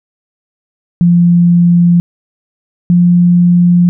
sine tone pair in turn, 173.3 / 175.41 Hz, F3 / F3, -13 / +8 cents, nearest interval unison, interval 21 cents, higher second, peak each -4 dBFS, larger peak neither, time 1.01-2 / 2.9-3.89 s, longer neither, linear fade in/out 0 ms, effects none

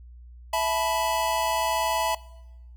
square chord, E suspended fourth, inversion none, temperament equal with one note detuned, 659.3 / 866.9 / 987.8 Hz, E5 / A5 / B5, 0 / -26 / 0 cents, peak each -28 dBFS, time 0.53-2.15 s, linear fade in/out 5 ms, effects noise-tail reverb RT60 0.9 s tail -20 dB re dry + added 60 Hz sine -43 dBFS peak until 2.76 s

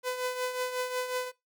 sawtooth tone with tremolo, 503 Hz, B4, 32 cents sharp, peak -24 dBFS, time 0.03-1.32 s, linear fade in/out 50 ms, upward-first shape triangle, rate 5.5 Hz, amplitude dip 65%, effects noise-tail reverb RT60 0.2 s tail -20 dB re dry

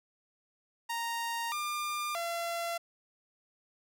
sawtooth tone with pitch steps, 930 / 1199 / 681 Hz, A#5 / D6 / F5, -4 / +36 / -44 cents, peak -29 dBFS, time 0.89-2.78 s, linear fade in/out 10 ms, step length 630 ms, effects none

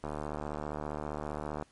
click train, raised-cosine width 1 ms, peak -22 dBFS, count 120, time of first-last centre 0.04-1.625 s, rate 75.1 Hz, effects pink hiss -65 dBFS RMS until 1.71 s + MP3 48 kbps

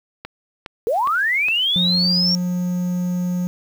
click train, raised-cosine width 0.3 ms, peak -15 dBFS, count 4, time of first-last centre 0.25-1.485 s, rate 2.43 Hz
sine linear sweep, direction up, 417.9 to 5588 Hz, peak -16 dBFS, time 0.87-2.35 s, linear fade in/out 0 ms
triangle tone, 178.9 Hz, F3, 42 cents sharp, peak -17 dBFS, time 1.76-3.47 s, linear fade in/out 0 ms
effects 7-bit

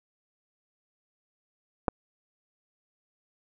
clicks, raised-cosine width 1 ms, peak -9 / -20 dBFS, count 2, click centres 1.882 / 1.886 s, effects none

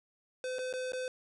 square tone with dropouts, 510 Hz, C5, 44 cents flat, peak -35 dBFS, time 0.44-1.08 s, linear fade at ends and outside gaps 1 ms, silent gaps 0.585-0.59 / 0.728-0.737 / 0.921-0.933 s, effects resampled to 22050 Hz + 12-bit

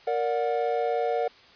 triangle chord, Bb augmented, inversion none, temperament just, 466.2 / 582.7 / 728.4 Hz, Bb4 / D5 / F#5, 0 / -14 / -27 cents, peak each -25 / -28 / -26 dBFS, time 0.07-1.28 s, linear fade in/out 5 ms, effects white hiss -53 dBFS RMS until 1.55 s + resampled to 11025 Hz

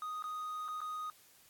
triangle tone with dropouts, 1244.5 Hz, D#6, in tune, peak -36 dBFS, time 0.02-1.1 s, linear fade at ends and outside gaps 1 ms, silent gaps 0.224-0.24 / 0.681-0.685 / 0.805-0.815 s, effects white hiss -63 dBFS RMS until 1.49 s + AAC 64 kbps

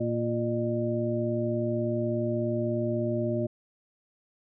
harmonic tone with a mistuned harmonic, 116.54 Hz, A#2, in tune, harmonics 1 / 2 / 3 / 5, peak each -31 / -31 / -31 / -31 dBFS, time 0-3.47 s, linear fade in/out 10 ms, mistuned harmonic 5, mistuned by +59 cents, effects none

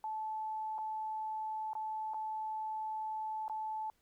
sine tone with dropouts, 870 Hz, A5, 20 cents flat, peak -36 dBFS, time 0.04-3.9 s, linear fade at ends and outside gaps 1 ms, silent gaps 0.782-0.786 / 1.733-1.752 / 2.136-2.143 / 3.481-3.497 s, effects pink hiss -75 dBFS RMS until 4.01 s

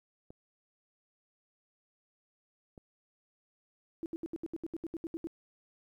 clicks, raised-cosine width 2 ms, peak -37 dBFS, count 2, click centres 0.305 / 2.778 s
sine tone bursts, 329.6 Hz, E4, in tune, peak -34 dBFS, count 13, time 4.03-5.271 s, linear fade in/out 0 ms, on 29 ms, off 72 ms
effects 12-bit

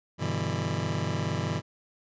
sawtooth chord, E minor seventh, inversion first, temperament just, 98.89 / 123.61 / 148.33 / 164.81 Hz, G2 / B2 / D3 / E3, +16 / +2 / +18 / 0 cents, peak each -29 dBFS, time 0.18-1.62 s, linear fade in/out 50 ms, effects resampled to 16000 Hz

